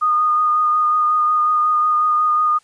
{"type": "tone with vibrato", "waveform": "sine", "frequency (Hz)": 1229, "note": "D#6", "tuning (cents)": -22, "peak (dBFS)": -13, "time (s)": [0.01, 2.59], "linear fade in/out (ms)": 20, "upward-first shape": "sine", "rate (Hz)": 5.5, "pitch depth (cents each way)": 15, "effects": ["white hiss -56 dBFS RMS until 2.63 s", "resampled to 22050 Hz"]}